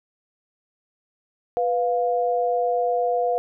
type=tone pair together; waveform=sine; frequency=493.9 / 702.1 Hz; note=B4 / F5; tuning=0 / +9 cents; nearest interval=tritone; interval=609 cents; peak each=-22 dBFS; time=1.57-3.38 s; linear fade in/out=0 ms; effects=none